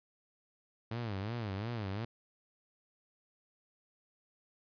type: tone with vibrato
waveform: sawtooth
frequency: 107.3 Hz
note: A2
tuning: 43 cents flat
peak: -32 dBFS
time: 0.91-2.05 s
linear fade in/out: 5 ms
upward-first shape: sine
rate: 2.8 Hz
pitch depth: 200 cents each way
effects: resampled to 11025 Hz